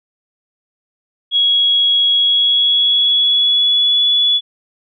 sine tone with pitch glide, 3325 to 3417 Hz, G#7 to G#7, +1 to +49 cents, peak -10 dBFS, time 1.31-4.41 s, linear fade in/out 50 ms, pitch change +48 cents, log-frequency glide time 2.16-4.02 s, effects none

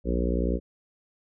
harmonic tone, 60.2 Hz, B1, 44 cents flat, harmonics 1 / 3 / 4 / 5 / 6 / 7 / 8 / 9, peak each -26 / -31 / -32 / -33 / -34 / -34 / -35 / -36 dBFS, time 0.04-0.6 s, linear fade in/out 50 ms, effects none

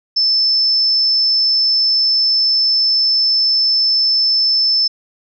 sine tone, 5274 Hz, E8, in tune, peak -11 dBFS, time 0.16-4.88 s, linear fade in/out 10 ms, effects none

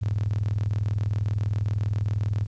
sine tone with tremolo, 103.7 Hz, G#2, 2 cents flat, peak -20 dBFS, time 0.01-2.47 s, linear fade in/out 20 ms, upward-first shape square, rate 20 Hz, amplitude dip 65%, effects resampled to 16000 Hz + 10-bit

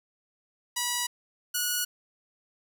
5% pulse tone pair in turn, 972 / 1459.1 Hz, B5 / F#6, -28 / -25 cents, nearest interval perfect fifth, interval 703 cents, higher second, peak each -15 dBFS, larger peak neither, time 0.76-1.07 / 1.54-1.85 s, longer neither, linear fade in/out 10 ms, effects none

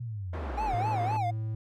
sine linear sweep, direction down, 123.47 to 36.71 Hz, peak -33 dBFS, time 0-0.76 s, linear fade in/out 10 ms
pink band-pass noise, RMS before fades -40 dBFS, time 0.33-1.17 s, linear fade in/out 5 ms, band 260 to 1200 Hz, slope 12 dB/octave
triangle tone with vibrato, 784 Hz, G5, in tune, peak -26 dBFS, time 0.57-1.31 s, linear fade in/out 10 ms, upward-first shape sine, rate 3.9 Hz, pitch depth 200 cents each way
triangle tone, 110 Hz, A2, in tune, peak -28 dBFS, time 0.73-1.55 s, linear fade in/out 5 ms
effects none

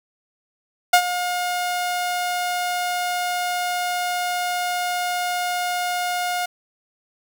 sawtooth tone with ADSR envelope, 715 Hz, F5, 41 cents sharp, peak -5 dBFS, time 0.93-6.46 s, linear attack 7 ms, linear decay 74 ms, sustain -13 dB, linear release 8 ms, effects 7-bit

